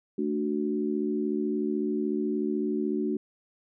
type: chord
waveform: sine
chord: D major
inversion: second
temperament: equal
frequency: 220 / 293.7 / 370 Hz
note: A3 / D4 / F#4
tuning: 0 / 0 / 0 cents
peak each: -30 dBFS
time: 0.18-3.17 s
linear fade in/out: 5 ms
effects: none